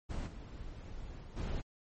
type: noise with level steps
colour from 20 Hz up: brown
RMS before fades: -37 / -46 / -48 / -36 dBFS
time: 0.09-1.62 s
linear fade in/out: 20 ms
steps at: 0.26 / 1.19 / 1.36 s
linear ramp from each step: 20 ms
effects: MP3 32 kbps

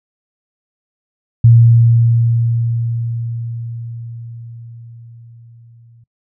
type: tone with exponential decay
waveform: sine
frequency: 116.54 Hz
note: A#2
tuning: in tune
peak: -3 dBFS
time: 1.44-6.04 s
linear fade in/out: 5 ms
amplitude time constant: 1000 ms
effects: noise-tail reverb RT60 0.1 s tail -22 dB re dry

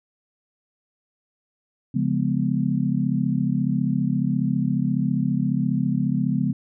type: chord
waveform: sine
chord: C# dominant seventh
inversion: none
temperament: just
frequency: 138.59 / 173.24 / 207.9 / 249.5 Hz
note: C#3 / E#3 / G#3 / B3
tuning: 0 / -14 / +2 / +18 cents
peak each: -25 dBFS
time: 1.94-6.53 s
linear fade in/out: 10 ms
effects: none

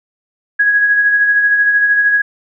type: tone with tremolo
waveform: sine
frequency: 1661.2 Hz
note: G#6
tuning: in tune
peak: -7 dBFS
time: 0.59-2.22 s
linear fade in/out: 10 ms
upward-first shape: sine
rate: 13 Hz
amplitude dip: 40%
effects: none

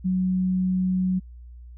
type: tone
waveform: sine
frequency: 185 Hz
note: F#3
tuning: in tune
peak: -20 dBFS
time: 0.04-1.2 s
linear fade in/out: 20 ms
effects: added 60 Hz sine -40 dBFS peak until 1.77 s

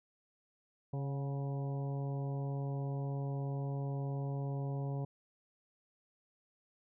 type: harmonic tone with a mistuned harmonic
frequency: 138.59 Hz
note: C#3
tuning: in tune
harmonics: 1 / 2 / 3 / 4 / 5 / 6 / 7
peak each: -35 / -47 / -47 / -49 / -51 / -56 / -55 dBFS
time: 0.93-5.05 s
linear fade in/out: 5 ms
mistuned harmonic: 5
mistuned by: +41 cents
effects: none

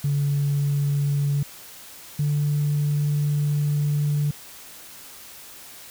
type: tone pair in turn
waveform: sine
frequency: 142.5 / 146.51 Hz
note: C#3 / D3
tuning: +48 / -4 cents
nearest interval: unison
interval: 48 cents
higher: second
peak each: -18 dBFS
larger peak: neither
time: 0.04-1.43 / 2.19-4.31 s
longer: second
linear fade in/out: 5 ms
effects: tanh soft clip ceiling -16 dBFS + white hiss -43 dBFS RMS until 5.9 s

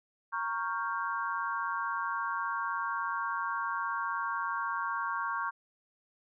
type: chord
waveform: sine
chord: G half-diminished seventh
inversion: first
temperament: equal with one note detuned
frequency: 932.3 / 1108.7 / 1396.9 / 1576.2 Hz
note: Bb5 / Db6 / F6 / G6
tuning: 0 / 0 / 0 / +9 cents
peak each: -37 / -34 / -38 / -38 dBFS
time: 0.32-5.51 s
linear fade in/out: 20 ms
effects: none

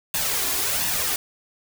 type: noise with flanger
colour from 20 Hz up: white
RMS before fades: -24 dBFS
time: 0.14-1.16 s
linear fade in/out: 2 ms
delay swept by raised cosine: 1.1 to 2.9 ms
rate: 1.4 Hz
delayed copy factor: +0.55
effects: none

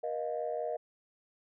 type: tone cluster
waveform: sine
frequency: 476.8 / 621 / 706 Hz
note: A#4 / D#5 / F5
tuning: +39 / -3 / +19 cents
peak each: -36 / -35 / -38 dBFS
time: 0.03-0.77 s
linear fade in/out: 10 ms
effects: tanh soft clip ceiling -24 dBFS

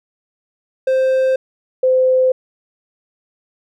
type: tone pair in turn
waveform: triangle / sine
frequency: 523.3 / 515.2 Hz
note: C5 / C5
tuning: 0 / -27 cents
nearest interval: unison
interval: 27 cents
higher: first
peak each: -10 dBFS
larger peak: neither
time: 0.87-1.36 / 1.83-2.32 s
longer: neither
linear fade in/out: 5 ms
effects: none

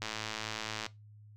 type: click train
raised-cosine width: 0.2 ms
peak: -19 dBFS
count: 93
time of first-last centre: 0.02-0.864 s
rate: 109 Hz
effects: noise-tail reverb RT60 0.2 s tail -18 dB re dry + added 105 Hz sine -52 dBFS peak until 1.36 s

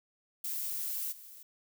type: noise with level steps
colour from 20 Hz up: violet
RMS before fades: -36 / -51 dBFS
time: 0.44-1.43 s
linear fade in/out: 5 ms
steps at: 1.11 s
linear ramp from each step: 20 ms
effects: none

